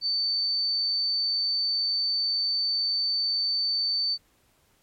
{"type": "tone", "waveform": "sine", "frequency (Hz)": 4549, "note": "C#8", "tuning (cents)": 44, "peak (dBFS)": -23, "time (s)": [0.01, 4.18], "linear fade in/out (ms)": 50, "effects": ["pink hiss -65 dBFS RMS until 4.82 s", "MP3 64 kbps"]}